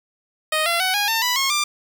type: tone with pitch steps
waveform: 10% pulse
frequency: 622.3 / 682.6 / 748.6 / 821.1 / 900.6 / 987.8 / 1083.5 / 1188.4 Hz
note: D#5 / F5 / F#5 / G#5 / A5 / B5 / C#6 / D6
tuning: 0 / -40 / +20 / -20 / +40 / 0 / -40 / +20 cents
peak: -10 dBFS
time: 0.52-1.64 s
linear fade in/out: 5 ms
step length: 140 ms
effects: 7-bit